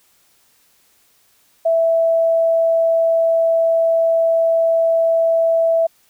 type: tone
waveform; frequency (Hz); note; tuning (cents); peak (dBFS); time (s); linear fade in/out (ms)
sine; 659.3; E5; 0; -12; 1.65-5.87; 10
effects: white hiss -57 dBFS RMS until 6.09 s